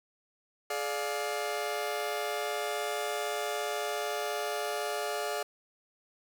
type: chord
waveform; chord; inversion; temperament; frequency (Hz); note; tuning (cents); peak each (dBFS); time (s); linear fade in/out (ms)
sawtooth; D diminished; second; just; 422.9 / 587.3 / 704.8; Ab4 / D5 / F5; +31 / 0 / +16; -32; 0.7-5.43; 5
effects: none